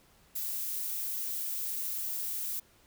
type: noise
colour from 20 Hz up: violet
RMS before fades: -35 dBFS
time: 0.35-2.6 s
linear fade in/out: 10 ms
effects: pink hiss -63 dBFS RMS until 2.86 s